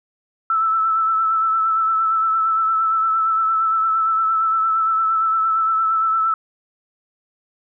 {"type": "tone with vibrato", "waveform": "sine", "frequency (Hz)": 1318.5, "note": "E6", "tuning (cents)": 0, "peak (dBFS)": -15, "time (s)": [0.5, 6.34], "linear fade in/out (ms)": 2, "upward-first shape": "triangle", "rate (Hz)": 8.7, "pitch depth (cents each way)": 32, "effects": []}